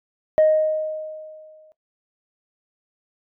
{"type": "tone with exponential decay", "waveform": "sine", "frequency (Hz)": 622.3, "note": "D#5", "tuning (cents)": 0, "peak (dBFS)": -9, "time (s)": [0.38, 1.72], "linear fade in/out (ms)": 0, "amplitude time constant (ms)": 290, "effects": ["noise-tail reverb RT60 0.1 s tail -17 dB re dry", "tanh soft clip ceiling -9 dBFS"]}